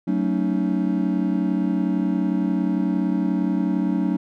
triangle chord, D# half-diminished seventh, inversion first, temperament just, 186.68 / 224 / 280 / 311.1 Hz, F#3 / A3 / C#4 / D#4, +16 / +31 / +18 / 0 cents, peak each -21 / -24 / -23 / -24 dBFS, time 0.07-4.17 s, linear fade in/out 10 ms, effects none

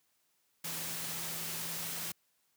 sine tone in noise, 165.2 Hz, E3, 4 cents sharp, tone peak -50 dBFS, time 0.64-2.12 s, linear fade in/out 5 ms, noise white, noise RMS -39 dBFS, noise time 0.64-2.12 s, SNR -14 dB, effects white hiss -75 dBFS RMS until 2.56 s + high-pass 80 Hz 12 dB/octave

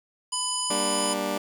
harmonic tone, 997 Hz, B5, 16 cents sharp, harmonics 1 / 3 / 5 / 7 / 9 / 10, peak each -33 / -33 / -33 / -33 / -33 / -33 dBFS, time 0.32-1.14 s, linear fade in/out 10 ms
15% pulse chord, G minor, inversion none, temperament just, 196 / 235.2 / 294 Hz, G3 / Bb3 / D4, 0 / +16 / +2 cents, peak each -25 / -27 / -24 dBFS, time 0.7-1.38 s, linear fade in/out 5 ms
effects 9-bit

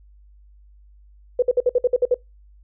sine tone bursts, 493.9 Hz, B4, in tune, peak -13 dBFS, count 9, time 1.39-2.144 s, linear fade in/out 5 ms, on 34 ms, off 56 ms, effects noise-tail reverb RT60 0.2 s tail -23 dB re dry + added 50 Hz sine -47 dBFS peak until 2.63 s

